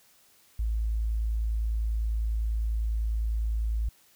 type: tone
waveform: sine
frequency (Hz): 55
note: A1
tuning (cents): 0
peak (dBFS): -25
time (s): 0.59-3.89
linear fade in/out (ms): 5
effects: white hiss -61 dBFS RMS until 4.15 s